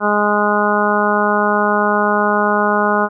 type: harmonic tone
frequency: 207.7 Hz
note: G#3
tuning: in tune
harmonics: 1 / 2 / 3 / 4 / 5 / 6 / 7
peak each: -20 / -20 / -20 / -20 / -20 / -20 / -20 dBFS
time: 0-3.09 s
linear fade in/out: 50 ms
effects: none